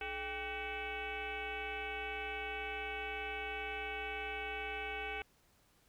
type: tone with frequency modulation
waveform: sine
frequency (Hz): 1521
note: F#6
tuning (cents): +47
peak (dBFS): -38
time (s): 0.01-5.22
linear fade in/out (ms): 2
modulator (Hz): 365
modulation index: 3.5
effects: pink hiss -70 dBFS RMS until 5.88 s